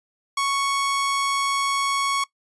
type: tone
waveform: sawtooth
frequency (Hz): 1108.7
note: C#6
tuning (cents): 0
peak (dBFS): -17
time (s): 0.37-2.24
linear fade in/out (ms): 5
effects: noise-tail reverb RT60 0.1 s tail -20 dB re dry + resampled to 24000 Hz